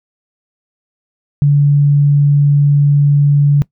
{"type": "tone", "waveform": "sine", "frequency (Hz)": 143.9, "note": "D3", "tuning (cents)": -35, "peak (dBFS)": -6, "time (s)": [1.42, 3.62], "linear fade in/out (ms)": 0, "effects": ["noise-tail reverb RT60 0.1 s tail -21 dB re dry"]}